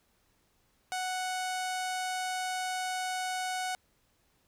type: tone with low-pass filter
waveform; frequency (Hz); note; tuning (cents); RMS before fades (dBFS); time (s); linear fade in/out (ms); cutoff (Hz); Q
sawtooth; 740; F#5; 0; -34; 0.92-3.75; 0; 9400; 1.4
effects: pink hiss -71 dBFS RMS until 4.47 s